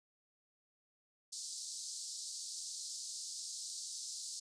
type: band-pass noise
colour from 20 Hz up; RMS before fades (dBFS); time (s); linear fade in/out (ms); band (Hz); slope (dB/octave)
pink; -45; 1.32-4.4; 10; 4300 to 9200; 48
effects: resampled to 22050 Hz